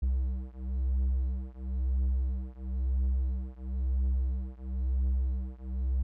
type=beating tone pair; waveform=triangle; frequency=64.1 / 65.09 Hz; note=C2 / C2; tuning=-35 / -8 cents; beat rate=0.99 Hz; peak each=-28 / -29 dBFS; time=0.02-6.03 s; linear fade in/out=10 ms; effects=none